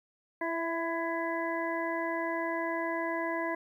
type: harmonic tone with a mistuned harmonic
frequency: 333.5 Hz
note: E4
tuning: 20 cents sharp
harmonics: 1 / 2 / 3 / 5 / 6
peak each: -35 / -35 / -36 / -39 / -39 dBFS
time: 0.41-3.55 s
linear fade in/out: 5 ms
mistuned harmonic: 2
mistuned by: -16 cents
effects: 11-bit